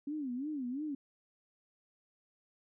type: tone with vibrato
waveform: sine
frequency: 273.7 Hz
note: C#4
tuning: 22 cents flat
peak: -35 dBFS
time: 0.07-0.95 s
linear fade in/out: 5 ms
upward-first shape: sine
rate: 2.9 Hz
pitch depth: 210 cents each way
effects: none